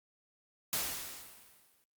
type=noise with exponential decay; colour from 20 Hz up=white; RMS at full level=-32 dBFS; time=0.73-1.84 s; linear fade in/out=0 ms; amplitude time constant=240 ms; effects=noise-tail reverb RT60 0.1 s tail -21 dB re dry + Opus 48 kbps